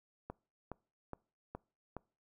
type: click train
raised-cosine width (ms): 1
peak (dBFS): -28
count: 5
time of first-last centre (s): 0.3-1.967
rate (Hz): 2.4
effects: noise-tail reverb RT60 0.4 s tail -25 dB re dry